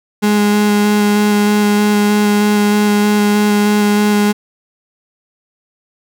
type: tone with vibrato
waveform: 35% pulse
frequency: 207.7 Hz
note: G#3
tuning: in tune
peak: -8 dBFS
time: 0.22-4.33 s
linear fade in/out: 20 ms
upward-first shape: square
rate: 3.2 Hz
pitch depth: 8 cents each way
effects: none